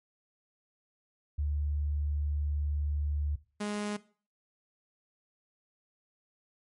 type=tone pair in turn; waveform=sine / sawtooth; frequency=73.42 / 207.7 Hz; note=D2 / G#3; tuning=0 / 0 cents; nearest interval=octave + tritone; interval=1800 cents; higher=second; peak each=-28 dBFS; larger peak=neither; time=1.38-3.36 / 3.6-3.97 s; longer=first; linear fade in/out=10 ms; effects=noise-tail reverb RT60 0.4 s tail -18 dB re dry + MP3 48 kbps